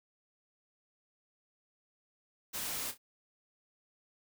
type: noise with echo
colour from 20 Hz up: white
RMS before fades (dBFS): -38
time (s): 2.53-2.92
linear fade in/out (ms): 20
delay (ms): 30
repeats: 2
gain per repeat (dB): -11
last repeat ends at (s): 2.98
effects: none